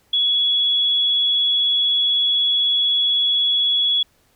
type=tone; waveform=sine; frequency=3371 Hz; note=G#7; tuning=25 cents sharp; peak=-15 dBFS; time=0.13-4.03 s; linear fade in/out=5 ms; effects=pink hiss -60 dBFS RMS until 4.35 s